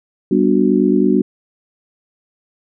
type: chord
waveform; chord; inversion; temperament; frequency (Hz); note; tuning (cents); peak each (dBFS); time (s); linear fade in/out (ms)
sine; G major seventh; none; just; 196 / 245 / 294 / 367.5; G3 / B3 / D4 / F#4; 0 / -14 / +2 / -12; -16; 0.31-1.22; 5
effects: none